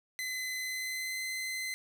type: tone with pitch glide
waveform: sawtooth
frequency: 2031 to 2052 Hz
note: B6 to C7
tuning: +48 to -34 cents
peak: -31 dBFS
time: 0.19-1.74 s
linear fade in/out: 0 ms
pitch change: +18 cents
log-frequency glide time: 0.58-1.22 s
effects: none